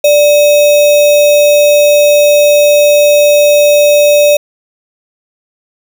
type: tone with sample-and-hold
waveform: sine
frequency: 587.3 Hz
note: D5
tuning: in tune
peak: -3 dBFS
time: 0.04-4.37 s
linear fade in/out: 5 ms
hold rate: 3150 Hz
effects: none